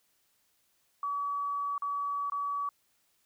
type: tone with dropouts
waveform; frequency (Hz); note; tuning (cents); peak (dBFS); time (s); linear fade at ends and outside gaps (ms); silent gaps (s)
sine; 1140; C#6; +48; -30; 1.03-2.69; 2; 1.78-1.821 / 2.299-2.32
effects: white hiss -72 dBFS RMS until 3.25 s